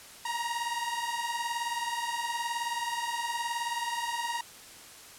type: beating tone pair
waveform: sawtooth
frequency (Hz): 932.3 / 951.3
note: A#5 / A#5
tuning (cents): 0 / +35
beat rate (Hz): 19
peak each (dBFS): -30 / -30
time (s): 0.25-4.41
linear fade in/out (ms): 5
effects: white hiss -49 dBFS RMS until 5.18 s + low-pass 11000 Hz 12 dB/octave